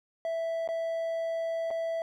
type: tone with dropouts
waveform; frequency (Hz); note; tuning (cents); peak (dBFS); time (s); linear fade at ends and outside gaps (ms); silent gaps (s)
triangle; 659.3; E5; 0; -27; 0.25-2.02; 1; 0.676-0.688 / 1.705-1.71
effects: none